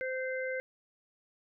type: harmonic tone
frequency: 518 Hz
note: C5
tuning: 17 cents flat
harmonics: 1 / 3 / 4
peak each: -34 / -39 / -40 dBFS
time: 0.01-0.6 s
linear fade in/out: 0 ms
effects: none